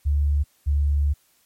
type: tone pair in turn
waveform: sine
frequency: 72.4 / 72.1 Hz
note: D2 / D2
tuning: -24 / -31 cents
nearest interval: unison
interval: 7 cents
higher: first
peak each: -17 dBFS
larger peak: neither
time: 0.05-0.44 / 0.66-1.14 s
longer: second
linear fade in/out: 20 ms
effects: white hiss -62 dBFS RMS until 1.45 s + MP3 64 kbps